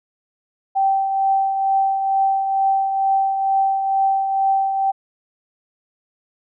sine tone with tremolo, 778 Hz, G5, 13 cents flat, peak -13 dBFS, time 0.75-4.92 s, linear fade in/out 20 ms, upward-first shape triangle, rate 2.2 Hz, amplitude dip 50%, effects none

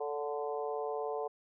harmonic tone with a mistuned harmonic, 146.83 Hz, D3, in tune, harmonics 3 / 4 / 5 / 6 / 7, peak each -36 / -41 / -40 / -45 / -45 dBFS, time 0-1.28 s, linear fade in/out 10 ms, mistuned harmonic 4, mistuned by -31 cents, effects none

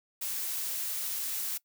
blue noise, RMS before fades -34 dBFS, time 0.21-1.58 s, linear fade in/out 10 ms, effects noise-tail reverb RT60 0.1 s tail -22 dB re dry

